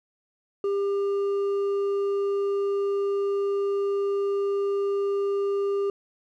sine tone with hard clipping, 399.1 Hz, G4, 31 cents sharp, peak -24 dBFS, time 0.64-5.9 s, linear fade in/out 2 ms, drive 4 dB, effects none

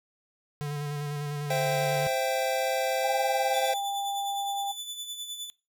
square tone with vibrato, 146.2 Hz, D3, 7 cents flat, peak -31 dBFS, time 0.61-2.07 s, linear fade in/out 0 ms, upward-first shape square, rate 10 Hz, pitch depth 20 cents each way
square chord, C major, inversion none, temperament equal with one note detuned, 523.3 / 667.7 / 784 Hz, C5 / E5 / G5, 0 / +22 / 0 cents, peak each -30 / -32 / -31 dBFS, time 1.5-3.74 s, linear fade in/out 5 ms
sine tone with pitch glide, 804 to 798.4 Hz, G5 to G5, +44 to +32 cents, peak -29 dBFS, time 3.03-4.72 s, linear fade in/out 10 ms, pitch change -12 cents, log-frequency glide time 3.29-3.79 s
sawtooth tone with tremolo, 3486 Hz, A7, 17 cents flat, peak -30 dBFS, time 3.54-5.5 s, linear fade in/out 0 ms, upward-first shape sine, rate 9.7 Hz, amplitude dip 55%
effects noise-tail reverb RT60 0.3 s tail -22 dB re dry

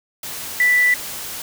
sine tone in noise, 1975.5 Hz, B6, in tune, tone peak -12 dBFS, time 0.6-0.94 s, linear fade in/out 2 ms, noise white, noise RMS -30 dBFS, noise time 0.23-1.42 s, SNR +15 dB, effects none

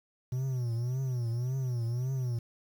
triangle tone with vibrato, 124 Hz, B2, 7 cents sharp, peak -27 dBFS, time 0.32-2.39 s, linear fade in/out 5 ms, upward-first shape triangle, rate 1.8 Hz, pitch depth 150 cents each way, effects 9-bit

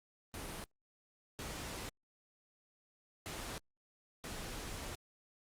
pink noise bursts at uneven times, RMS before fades -44 dBFS, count 4, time 0.34-0.64 / 1.39-1.89 / 3.26-3.58 / 4.24-4.95 s, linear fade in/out 0 ms, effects low-pass 12000 Hz 12 dB/octave + Opus 32 kbps

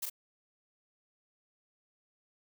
blue noise with echo, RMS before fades -35 dBFS, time 0.02-0.06 s, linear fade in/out 10 ms, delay 39 ms, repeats 1, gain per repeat -3 dB, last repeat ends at 0.099 s, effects none

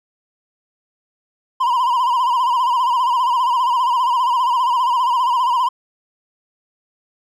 triangle tone with vibrato, 991 Hz, B5, 6 cents sharp, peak -12 dBFS, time 1.6-5.69 s, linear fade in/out 10 ms, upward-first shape sine, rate 15 Hz, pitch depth 100 cents each way, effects none

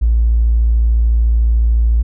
triangle tone, 56.9 Hz, A#1, 41 cents flat, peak -5 dBFS, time 0.01-2.03 s, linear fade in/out 20 ms, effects tanh soft clip ceiling -7 dBFS

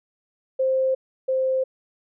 sine tone pair in turn, 525 / 523.1 Hz, C5 / C5, +6 / -1 cents, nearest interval unison, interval 7 cents, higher first, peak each -18 / -19 dBFS, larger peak first, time 0.59-0.95 / 1.28-1.64 s, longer neither, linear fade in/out 10 ms, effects none

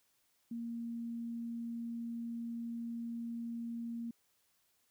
sine tone, 233.1 Hz, A#3, in tune, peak -38 dBFS, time 0.51-4.11 s, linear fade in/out 5 ms, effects white hiss -75 dBFS RMS until 4.9 s

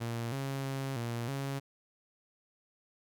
sawtooth tone with pitch steps, 116.7 / 136.5 / 135.5 / 117.7 / 137.6 Hz, A#2 / C#3 / C#3 / A#2 / C#3, +2 / -26 / -39 / +17 / -12 cents, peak -30 dBFS, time 0-1.6 s, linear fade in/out 20 ms, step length 320 ms, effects none

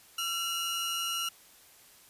sawtooth tone pair together, 1356 / 2877 Hz, E6 / F#7, +49 / -49 cents, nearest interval octave + minor second, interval 1302 cents, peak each -32 / -29 dBFS, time 0.18-1.29 s, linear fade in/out 5 ms, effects white hiss -57 dBFS RMS until 2.09 s + resampled to 32000 Hz

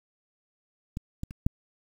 clicks, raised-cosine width 5 ms, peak -20 / -20 / -29 / -10 dBFS, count 4, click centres 0.971 / 1.234 / 1.309 / 1.465 s, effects 8-bit

